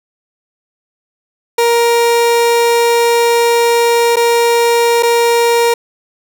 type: tone with dropouts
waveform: 30% pulse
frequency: 469.7 Hz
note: A#4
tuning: 13 cents sharp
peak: -6 dBFS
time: 1.58-5.74 s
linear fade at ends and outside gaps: 5 ms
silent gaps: 4.159-4.167 / 5.026-5.031 s
effects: none